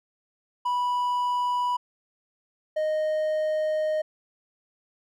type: tone pair in turn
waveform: triangle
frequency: 983 / 619.3 Hz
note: B5 / D#5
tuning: -8 / -8 cents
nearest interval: minor sixth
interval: 800 cents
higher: first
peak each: -21 dBFS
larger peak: neither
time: 0.65-1.77 / 2.76-4.02 s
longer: second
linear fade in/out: 10 ms
effects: none